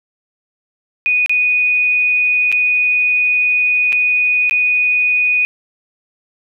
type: tone with dropouts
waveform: sine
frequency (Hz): 2478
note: D#7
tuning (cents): -8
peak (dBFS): -11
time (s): 1.06-5.45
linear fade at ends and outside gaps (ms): 0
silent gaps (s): 1.261-1.295 / 2.517-2.525 / 3.923-3.928 / 4.496-4.51
effects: none